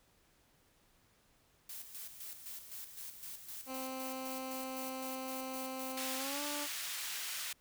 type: noise with tremolo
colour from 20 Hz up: blue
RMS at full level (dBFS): -46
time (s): 1.69-6.16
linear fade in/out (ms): 5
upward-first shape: square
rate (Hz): 3.9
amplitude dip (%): 55
type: tone with pitch glide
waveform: 15% pulse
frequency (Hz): 261.6 to 291.9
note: C4 to D4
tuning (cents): 0 to -10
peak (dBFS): -34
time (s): 3.66-6.68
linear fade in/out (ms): 50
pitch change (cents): +190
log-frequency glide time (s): 6.17-6.43
type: high-pass noise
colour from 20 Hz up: pink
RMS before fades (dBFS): -41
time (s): 5.97-7.53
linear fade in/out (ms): 5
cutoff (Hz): 2000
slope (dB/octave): 12
effects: pink hiss -70 dBFS RMS until 7.6 s